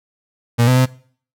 35% pulse tone with pitch steps, 118.5 / 127.1 / 128.7 Hz, A#2 / C3 / C3, +29 / -50 / -28 cents, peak -9 dBFS, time 0.58-0.862 s, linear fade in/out 20 ms, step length 94 ms, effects noise-tail reverb RT60 0.5 s tail -21 dB re dry

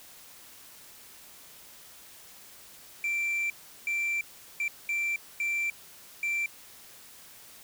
sine tone bursts at uneven times, 2349 Hz, D7, in tune, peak -24 dBFS, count 6, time 3.04-3.5 / 3.87-4.21 / 4.6-4.68 / 4.89-5.16 / 5.4-5.7 / 6.23-6.46 s, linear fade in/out 2 ms, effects tanh soft clip ceiling -26 dBFS + white hiss -51 dBFS RMS until 7.63 s

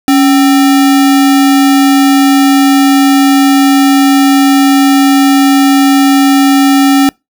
sine tone with sample-and-hold, 277.2 Hz, C#4, in tune, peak -3 dBFS, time 0.08-7.09 s, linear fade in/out 0 ms, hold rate 1050 Hz, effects noise-tail reverb RT60 0.2 s tail -26 dB re dry

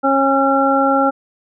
harmonic tone, 272.5 Hz, C#4, 29 cents flat, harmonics 1 / 2 / 3 / 5, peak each -17 / -17 / -17 / -17 dBFS, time 0.03-1.11 s, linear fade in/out 20 ms, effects none

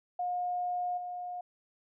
sine tone with level steps, 716 Hz, F5, 43 cents sharp, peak -30 / -36 dBFS, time 0.19-1.41 s, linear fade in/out 5 ms, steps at 0.97 s, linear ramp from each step 10 ms, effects none

